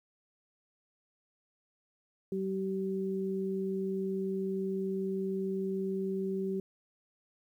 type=tone pair together; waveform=sine; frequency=190.8 / 384 Hz; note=G3 / G4; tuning=-47 / -36 cents; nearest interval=octave; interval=1211 cents; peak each=-34 / -33 dBFS; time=2.32-6.6 s; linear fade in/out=2 ms; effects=11-bit